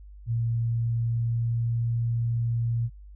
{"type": "tone with pitch glide", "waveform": "sine", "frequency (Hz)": [115.9, 116.84], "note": ["A#2", "A#2"], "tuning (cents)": [-10, 4], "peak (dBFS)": -23, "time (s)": [0.26, 2.9], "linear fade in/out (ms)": 50, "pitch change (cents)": 14, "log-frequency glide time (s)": [0.51, 1.98], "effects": ["added 50 Hz sine -43 dBFS peak until 3.15 s"]}